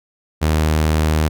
sawtooth tone, 77.78 Hz, D#2, in tune, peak -10 dBFS, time 0.41-1.29 s, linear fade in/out 20 ms, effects none

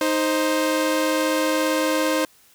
sawtooth tone pair together, 311.5 / 525 Hz, D#4 / C5, +2 / +6 cents, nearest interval major sixth, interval 904 cents, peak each -18 dBFS, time 0.01-2.25 s, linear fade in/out 2 ms, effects white hiss -55 dBFS RMS until 2.54 s

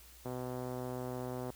5% pulse tone with low-pass filter, 126.2 Hz, B2, 38 cents sharp, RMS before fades -40 dBFS, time 0.25-1.51 s, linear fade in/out 5 ms, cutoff 600 Hz, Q 0.73, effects added 60 Hz sine -58 dBFS peak until 1.55 s + white hiss -58 dBFS RMS until 1.55 s

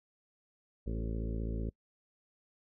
harmonic tone with a mistuned harmonic, 55.6 Hz, A1, 19 cents sharp, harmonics 1 / 2 / 3 / 4 / 5 / 6 / 7 / 8 / 9 / 10, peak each -35 / -41 / -45 / -43 / -48 / -48 / -49 / -49 / -55 / -55 dBFS, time 0.86-1.7 s, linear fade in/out 10 ms, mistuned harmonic 7, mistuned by +16 cents, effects noise-tail reverb RT60 0.1 s tail -25 dB re dry

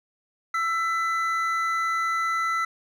triangle tone pair together, 1330.9 / 2001 Hz, E6 / B6, +16 / +22 cents, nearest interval perfect fifth, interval 706 cents, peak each -22 / -27 dBFS, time 0.54-2.65 s, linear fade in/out 5 ms, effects none

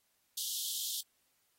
pink high-pass noise, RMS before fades -38 dBFS, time 0.37-1.01 s, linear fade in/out 5 ms, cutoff 3100 Hz, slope 96 dB/octave, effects white hiss -75 dBFS RMS until 1.58 s + AAC 48 kbps

